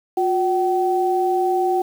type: tone pair together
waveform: sine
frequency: 359.7 / 762.2 Hz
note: F#4 / G5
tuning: -49 / -49 cents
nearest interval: octave + minor second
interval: 1300 cents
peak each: -19 dBFS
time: 0.17-1.82 s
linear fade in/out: 5 ms
effects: 7-bit